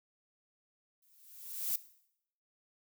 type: noise with exponential growth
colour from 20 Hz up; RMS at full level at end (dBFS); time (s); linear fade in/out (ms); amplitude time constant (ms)
violet; -31; 1.02-1.76; 5; 160
effects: noise-tail reverb RT60 0.7 s tail -17 dB re dry